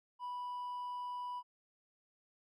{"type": "tone with hard clipping", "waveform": "sine", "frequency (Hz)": 985, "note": "B5", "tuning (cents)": -5, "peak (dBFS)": -40, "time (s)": [0.19, 1.43], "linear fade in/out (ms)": 50, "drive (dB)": 2, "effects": []}